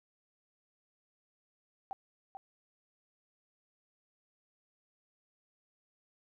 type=tone with echo; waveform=sine; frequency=777 Hz; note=G5; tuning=16 cents flat; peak=-36 dBFS; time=1.91-1.93 s; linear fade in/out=0 ms; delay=440 ms; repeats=1; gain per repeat=-6 dB; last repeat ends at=2.37 s; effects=none